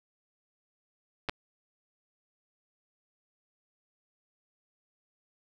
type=clicks; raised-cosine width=0.3 ms; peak=-15 dBFS; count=2; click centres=1.288 / 1.295 s; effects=none